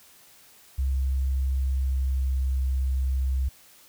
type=tone with pitch glide; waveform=sine; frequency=66.4 to 65.68 Hz; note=C2 to C2; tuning=+26 to +7 cents; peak=-22 dBFS; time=0.78-3.49 s; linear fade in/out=10 ms; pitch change=-19 cents; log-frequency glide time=1.47-2.47 s; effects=white hiss -54 dBFS RMS until 3.88 s